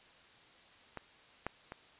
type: clicks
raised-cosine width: 0.5 ms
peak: -26 / -20 / -28 dBFS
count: 3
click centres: 0.973 / 1.466 / 1.721 s
effects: white hiss -60 dBFS RMS until 1.99 s + resampled to 8000 Hz